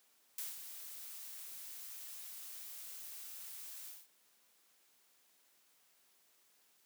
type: noise with ADSR envelope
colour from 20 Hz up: blue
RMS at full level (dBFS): -41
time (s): 0.38-4.08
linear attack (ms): 4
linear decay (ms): 170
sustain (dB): -8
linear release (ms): 210
effects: white hiss -71 dBFS RMS until 6.85 s + high-pass 200 Hz 12 dB/octave